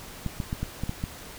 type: clicks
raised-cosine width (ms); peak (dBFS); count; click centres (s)
5; -16; 7; 0.263 / 0.402 / 0.529 / 0.63 / 0.836 / 0.894 / 1.039
effects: pink hiss -43 dBFS RMS until 1.38 s